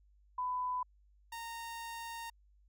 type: tone pair in turn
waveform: sine / sawtooth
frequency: 1000 / 923.6 Hz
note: B5 / A#5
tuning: +21 / -16 cents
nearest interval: minor second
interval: 137 cents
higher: first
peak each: -33 / -38 dBFS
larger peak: first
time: 0.38-0.83 / 1.32-2.3 s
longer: second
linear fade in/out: 5 ms
effects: added 50 Hz sine -63 dBFS peak until 2.68 s